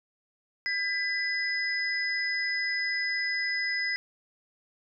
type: tone cluster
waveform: sine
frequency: 1617 / 1996 / 5050 Hz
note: G#6 / B6 / D#8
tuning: -47 / +18 / +25 cents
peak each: -36 / -28 / -34 dBFS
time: 0.66-3.96 s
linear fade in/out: 0 ms
effects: none